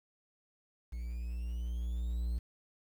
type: tone with level ramp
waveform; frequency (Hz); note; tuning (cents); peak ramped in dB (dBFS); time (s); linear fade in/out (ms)
triangle; 59.1; A#1; +24; -35 to -29; 0.92-2.39; 10
effects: 10-bit